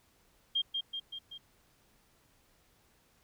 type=tone with echo; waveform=sine; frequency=3208 Hz; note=G7; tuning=39 cents sharp; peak=-27 dBFS; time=0.55-0.62 s; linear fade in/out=10 ms; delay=190 ms; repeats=4; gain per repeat=-4 dB; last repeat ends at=1.38 s; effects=pink hiss -68 dBFS RMS until 3.23 s